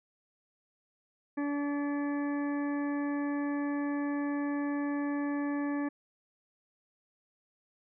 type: harmonic tone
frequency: 287.6 Hz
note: D4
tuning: 36 cents flat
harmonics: 1 / 2 / 3 / 4 / 6 / 7 / 8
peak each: -30 / -42 / -44 / -45 / -44 / -54 / -54 dBFS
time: 1.37-5.89 s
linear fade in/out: 10 ms
effects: none